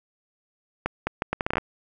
accelerating click train, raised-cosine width 0.5 ms, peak -9 dBFS, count 11, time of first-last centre 0.86-1.582 s, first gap 210 ms, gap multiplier 0.72, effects none

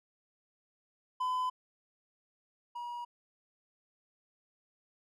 triangle tone pair in turn, 1011 / 959.3 Hz, B5 / A#5, +40 / +49 cents, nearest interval minor second, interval 91 cents, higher first, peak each -28 / -36 dBFS, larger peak first, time 1.2-1.5 / 2.75-3.05 s, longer neither, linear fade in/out 10 ms, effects none

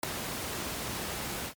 pink noise with ADSR envelope, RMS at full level -23 dBFS, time 0.03-1.54 s, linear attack 4 ms, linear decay 3 ms, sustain -12 dB, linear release 82 ms, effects high-pass 80 Hz 12 dB/octave + MP3 96 kbps

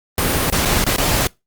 pink noise with dropouts, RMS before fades -17 dBFS, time 0.18-1.27 s, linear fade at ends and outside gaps 1 ms, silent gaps 0.501-0.524 / 0.651-0.655 / 0.841-0.865 / 0.963-0.982 s, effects noise-tail reverb RT60 0.2 s tail -23 dB re dry + Opus 32 kbps

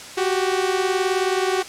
sawtooth beating tone pair, 370 / 389 Hz, F#4 / G4, 0 / -13 cents, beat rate 19 Hz, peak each -17 / -19 dBFS, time 0.17-1.63 s, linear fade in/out 10 ms, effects white hiss -37 dBFS RMS until 1.68 s + low-pass 8000 Hz 12 dB/octave

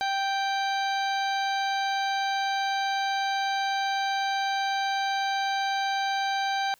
harmonic tone, 784 Hz, G5, in tune, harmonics 1 / 2 / 3 / 4 / 5 / 6 / 8, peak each -26 / -32 / -38 / -40 / -36 / -41 / -46 dBFS, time 0.01-6.74 s, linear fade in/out 0 ms, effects white hiss -61 dBFS RMS until 6.79 s

